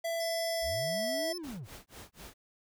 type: tone with pitch glide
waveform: square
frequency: 667 to 654.8 Hz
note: E5 to E5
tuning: +20 to -12 cents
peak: -32 dBFS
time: 0.04-1.33 s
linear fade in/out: 10 ms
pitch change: -32 cents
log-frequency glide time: 0.55-1.08 s
type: tone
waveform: 40% pulse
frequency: 5274 Hz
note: E8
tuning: in tune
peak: -38 dBFS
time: 0.2-1.38 s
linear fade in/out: 5 ms
type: linear two-way sweep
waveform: triangle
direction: up then down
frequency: 45 to 364.5 to 77.5 Hz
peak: -37 dBFS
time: 0.61-1.68 s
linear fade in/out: 50 ms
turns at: 1.37 s
type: noise with tremolo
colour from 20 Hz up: pink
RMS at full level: -47 dBFS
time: 1.43-2.34 s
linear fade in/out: 10 ms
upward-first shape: sine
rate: 4 Hz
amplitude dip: 100%
effects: none